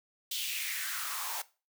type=noise with high-pass filter sweep; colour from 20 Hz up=white; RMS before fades=-36 dBFS; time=0.31-1.42 s; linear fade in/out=5 ms; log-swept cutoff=3500 to 760 Hz; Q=3.6; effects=noise-tail reverb RT60 0.3 s tail -18 dB re dry